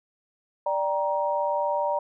sine chord, G minor, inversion second, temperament just, 588 / 784 / 940.8 Hz, D5 / G5 / Bb5, +2 / 0 / +16 cents, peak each -26 / -32 / -26 dBFS, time 0.66-1.99 s, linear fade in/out 5 ms, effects none

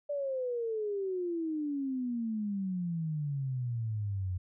sine exponential sweep, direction down, 587 to 89.2 Hz, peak -31 dBFS, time 0.09-4.38 s, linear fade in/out 10 ms, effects none

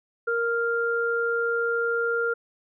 sine tone pair together, 466.2 / 1396.9 Hz, A#4 / F6, 0 / 0 cents, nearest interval octave + perfect fifth, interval 1900 cents, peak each -25 / -25 dBFS, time 0.27-2.34 s, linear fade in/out 10 ms, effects none

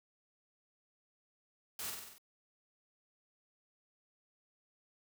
white noise with echo, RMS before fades -42 dBFS, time 1.79-1.9 s, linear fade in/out 2 ms, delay 47 ms, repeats 6, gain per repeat -3 dB, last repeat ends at 2.182 s, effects none

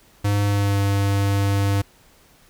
square tone with pitch glide, 101.8 to 99.65 Hz, G#2 to G2, -34 to +29 cents, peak -18 dBFS, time 0.24-1.82 s, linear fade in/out 10 ms, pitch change -37 cents, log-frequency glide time 0.43-0.8 s, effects pink hiss -54 dBFS RMS until 2.49 s

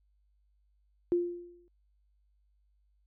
sine tone with exponential decay, 349.2 Hz, F4, in tune, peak -22 dBFS, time 1.12-1.68 s, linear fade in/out 0 ms, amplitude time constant 120 ms, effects added 50 Hz sine -67 dBFS peak until 3.06 s

